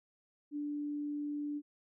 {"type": "tone", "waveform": "sine", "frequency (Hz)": 293, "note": "D4", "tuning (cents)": -4, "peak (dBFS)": -35, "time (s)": [0.51, 1.62], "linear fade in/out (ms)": 50, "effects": []}